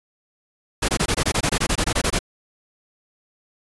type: noise bursts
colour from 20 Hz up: pink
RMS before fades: -20 dBFS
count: 16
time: 0.82-2.191 s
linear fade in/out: 10 ms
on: 66 ms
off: 21 ms
effects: resampled to 24000 Hz